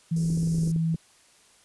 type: tone with pitch glide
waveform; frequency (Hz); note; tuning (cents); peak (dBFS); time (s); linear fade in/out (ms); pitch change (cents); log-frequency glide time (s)
sine; 164.81 to 163.2; E3 to E3; 0 to -17; -22; 0.11-0.96; 10; -17; 0.49-0.65
type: band-stop noise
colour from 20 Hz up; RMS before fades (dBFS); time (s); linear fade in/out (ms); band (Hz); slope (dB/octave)
pink; -39; 0.16-0.72; 5; 480 to 5100; 48
type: clicks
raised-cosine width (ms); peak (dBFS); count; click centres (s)
3; -24; 10; 0.303 / 0.375 / 0.431 / 0.474 / 0.545 / 0.584 / 0.634 / 0.675 / 0.762 / 0.944
effects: white hiss -58 dBFS RMS until 1.64 s + resampled to 24000 Hz